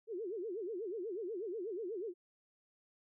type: tone with vibrato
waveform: sine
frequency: 400.4 Hz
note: G4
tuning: 37 cents sharp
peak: -38 dBFS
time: 0.07-2.14 s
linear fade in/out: 50 ms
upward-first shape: sine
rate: 8.2 Hz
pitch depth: 260 cents each way
effects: none